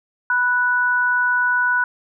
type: tone pair together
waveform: sine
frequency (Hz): 987 / 1478.8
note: B5 / F#6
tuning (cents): -1 / -1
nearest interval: perfect fifth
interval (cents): 700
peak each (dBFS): -22 / -16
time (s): 0.3-1.84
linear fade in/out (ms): 2
effects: none